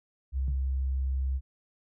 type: tone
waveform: sine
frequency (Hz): 66.2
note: C2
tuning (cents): +21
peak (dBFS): -26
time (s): 0.32-1.41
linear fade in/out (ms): 50
type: tone with exponential decay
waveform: sine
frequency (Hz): 139.9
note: C#3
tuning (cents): +16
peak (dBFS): -31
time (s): 0.48-0.62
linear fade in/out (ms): 0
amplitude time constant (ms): 29
effects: none